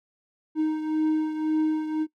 triangle beating tone pair, 311.1 / 313 Hz, D#4 / D#4, 0 / +10 cents, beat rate 1.9 Hz, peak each -21 / -28 dBFS, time 0.55-2.07 s, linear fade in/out 50 ms, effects noise-tail reverb RT60 0.1 s tail -20 dB re dry

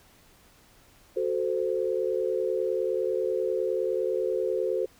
sine chord, F# diminished, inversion none, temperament equal with one note detuned, 370 / 440 / 519 Hz, F#4 / A4 / C5, 0 / 0 / -14 cents, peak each -29 dBFS, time 1.16-4.86 s, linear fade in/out 10 ms, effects pink hiss -58 dBFS RMS until 4.99 s

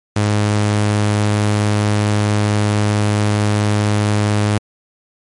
sawtooth tone, 104.5 Hz, G#2, 11 cents sharp, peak -9 dBFS, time 0.16-4.58 s, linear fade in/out 5 ms, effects MP3 48 kbps

